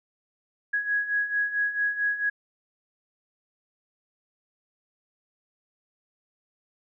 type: beating tone pair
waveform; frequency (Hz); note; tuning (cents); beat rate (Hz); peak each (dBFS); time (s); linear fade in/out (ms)
sine; 1661.2 / 1665.7; G#6 / G#6; 0 / +5; 4.5; -30 / -25; 0.73-2.3; 10
effects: none